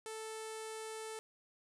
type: tone with low-pass filter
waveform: sawtooth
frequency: 440 Hz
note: A4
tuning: in tune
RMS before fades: -45 dBFS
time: 0.06-1.19 s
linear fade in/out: 0 ms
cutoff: 9200 Hz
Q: 2.8
effects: none